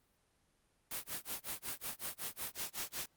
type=noise with tremolo; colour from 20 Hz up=white; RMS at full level=-39 dBFS; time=0.91-3.06 s; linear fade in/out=2 ms; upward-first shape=sine; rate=5.4 Hz; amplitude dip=100%; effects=pink hiss -75 dBFS RMS until 3.16 s + Opus 32 kbps